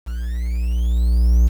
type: tone with level ramp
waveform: triangle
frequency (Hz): 59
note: A#1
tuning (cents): +22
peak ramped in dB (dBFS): -21 to -7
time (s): 0.06-1.49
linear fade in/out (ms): 20
effects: 7-bit